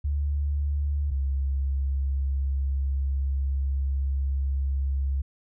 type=tone pair in turn; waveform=sine; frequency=72 / 68.12 Hz; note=D2 / C#2; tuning=-34 / -30 cents; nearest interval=minor second; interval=96 cents; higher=first; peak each=-23 dBFS; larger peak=neither; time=0.04-1.11 / 1.11-5.22 s; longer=second; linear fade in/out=10 ms; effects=none